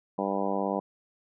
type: harmonic tone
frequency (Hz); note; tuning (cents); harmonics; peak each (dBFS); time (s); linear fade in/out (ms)
98.4; G2; +7; 2 / 3 / 4 / 5 / 6 / 7 / 8 / 9 / 10; -33 / -35 / -36 / -34 / -34 / -36 / -35 / -39 / -37; 0.18-0.8; 5
effects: none